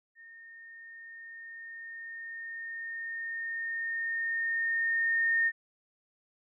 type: tone with level ramp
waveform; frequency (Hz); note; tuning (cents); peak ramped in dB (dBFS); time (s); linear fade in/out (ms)
sine; 1832; A#6; -31; -49 to -23; 0.15-5.52; 50
effects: none